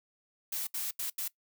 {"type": "noise bursts at uneven times", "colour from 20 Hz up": "blue", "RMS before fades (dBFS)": -35, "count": 4, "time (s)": [[0.52, 0.67], [0.74, 0.91], [0.99, 1.1], [1.18, 1.28]], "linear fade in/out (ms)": 5, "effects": ["noise-tail reverb RT60 0.1 s tail -20 dB re dry"]}